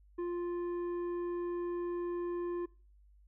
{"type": "tone with tanh clipping", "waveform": "sine", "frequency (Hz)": 349.2, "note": "F4", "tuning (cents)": 0, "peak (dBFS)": -35, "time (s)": [0.18, 2.66], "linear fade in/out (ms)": 10, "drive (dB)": 8, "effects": ["noise-tail reverb RT60 0.4 s tail -23 dB re dry", "added 50 Hz sine -59 dBFS peak until 3.27 s"]}